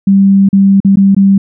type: tone with dropouts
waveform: sine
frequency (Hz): 196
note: G3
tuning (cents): 0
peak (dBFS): -3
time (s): 0.07-1.38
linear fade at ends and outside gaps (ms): 5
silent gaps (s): 0.489-0.529 / 0.803-0.847 / 0.958-0.97 / 1.148-1.165
effects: none